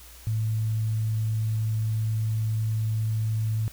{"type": "tone", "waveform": "sine", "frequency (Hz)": 110, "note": "A2", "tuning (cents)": 0, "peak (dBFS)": -23, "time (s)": [0.27, 3.68], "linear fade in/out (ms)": 0, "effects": ["added 60 Hz sine -48 dBFS peak until 3.72 s", "white hiss -49 dBFS RMS until 3.72 s"]}